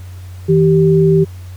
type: tone pair together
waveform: sine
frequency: 160.68 / 388.5 Hz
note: E3 / G4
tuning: -44 / -16 cents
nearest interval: octave + minor third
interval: 1528 cents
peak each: -10 dBFS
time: 0.48-1.25 s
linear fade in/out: 20 ms
effects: added 91 Hz sine -28 dBFS peak until 1.56 s + pink hiss -45 dBFS RMS until 1.56 s